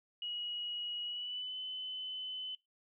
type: tone with pitch glide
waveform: sine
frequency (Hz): 2905 to 3027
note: F#7 to F#7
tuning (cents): -32 to +39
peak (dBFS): -38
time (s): 0.22-2.55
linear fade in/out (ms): 2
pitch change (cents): +71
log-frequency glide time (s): 1.04-1.56
effects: noise-tail reverb RT60 0.2 s tail -20 dB re dry